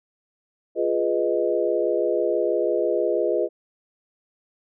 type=chord; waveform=sine; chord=F half-diminished seventh; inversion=none; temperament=equal; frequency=349.2 / 415.3 / 493.9 / 622.3 Hz; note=F4 / Ab4 / Cb5 / Eb5; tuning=0 / 0 / 0 / 0 cents; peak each=-25 dBFS; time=0.75-3.49 s; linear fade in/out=50 ms; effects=none